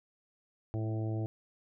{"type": "harmonic tone with a mistuned harmonic", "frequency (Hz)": 110, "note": "A2", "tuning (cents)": 0, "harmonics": [1, 2, 3, 4, 5, 6, 7], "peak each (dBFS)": [-32, -46, -39, -47, -49, -47, -51], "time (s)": [0.74, 1.26], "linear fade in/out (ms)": 0, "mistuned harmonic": 2, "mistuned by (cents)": -24, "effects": []}